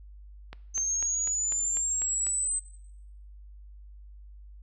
click train, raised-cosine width 0.3 ms, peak -25 dBFS, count 8, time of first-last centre 0.53-2.267 s, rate 4.03 Hz
sine linear sweep, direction up, 6272 to 8210 Hz, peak -26 dBFS, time 0.74-2.6 s, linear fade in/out 20 ms
effects noise-tail reverb RT60 0.8 s tail -19 dB re dry + added 50 Hz sine -45 dBFS peak until 4.62 s

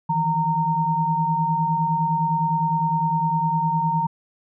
sine tone cluster, 156.6 / 166.4 / 921 Hz, D#3 / E3 / A#5, +11 / +17 / -21 cents, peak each -26 / -26 / -20 dBFS, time 0.09-4.07 s, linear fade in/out 10 ms, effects none

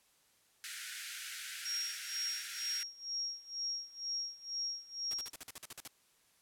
pink high-pass noise, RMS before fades -44 dBFS, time 0.64-2.83 s, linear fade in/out 0 ms, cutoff 1400 Hz, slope 96 dB/octave
sine tone with tremolo, 5588 Hz, F8, in tune, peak -34 dBFS, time 1.65-5.3 s, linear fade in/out 5 ms, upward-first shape sine, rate 2.1 Hz, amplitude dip 90%
white noise bursts, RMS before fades -45 dBFS, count 11, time 5.11-5.876 s, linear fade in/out 0 ms, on 26 ms, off 48 ms
effects white hiss -70 dBFS RMS until 6.41 s + low-pass 12000 Hz 12 dB/octave

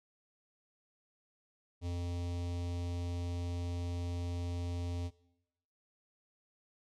square tone with notch filter, 87.31 Hz, F2, in tune, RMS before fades -37 dBFS, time 1.81-5.11 s, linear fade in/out 50 ms, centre 1500 Hz, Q 0.74, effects noise-tail reverb RT60 0.9 s tail -21 dB re dry + low-pass 7000 Hz 12 dB/octave

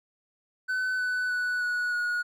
triangle tone with pitch steps, 1512 / 1496.4 / 1480.9 / 1465.6 / 1450.4 Hz, F#6 / F#6 / F#6 / F#6 / F#6, +37 / +19 / +1 / -17 / -35 cents, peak -24 dBFS, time 0.68-2.23 s, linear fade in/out 20 ms, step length 310 ms, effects none

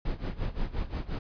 brown noise with tremolo, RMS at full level -29 dBFS, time 0.05-1.19 s, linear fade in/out 5 ms, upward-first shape sine, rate 5.7 Hz, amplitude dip 85%, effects resampled to 11025 Hz

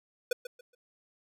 square tone with echo, 493.9 Hz, B4, in tune, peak -26 dBFS, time 0.31-0.33 s, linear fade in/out 5 ms, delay 140 ms, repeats 3, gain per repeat -12 dB, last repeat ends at 0.75 s, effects none

